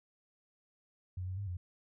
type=tone with pitch steps; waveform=sine; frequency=91.4 / 93 / 100.5 / 89.2 Hz; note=F#2 / F#2 / G2 / F2; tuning=-21 / +9 / +44 / +37 cents; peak=-36 dBFS; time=1.17-1.57 s; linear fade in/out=5 ms; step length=100 ms; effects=none